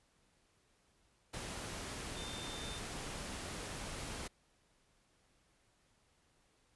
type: tone in noise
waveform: sine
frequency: 3591 Hz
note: A7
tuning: 35 cents sharp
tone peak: -48 dBFS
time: 2.16-2.79 s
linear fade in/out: 10 ms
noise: pink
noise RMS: -44 dBFS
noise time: 1.33-4.28 s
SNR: -7 dB
effects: pink hiss -73 dBFS RMS until 6.75 s + resampled to 24000 Hz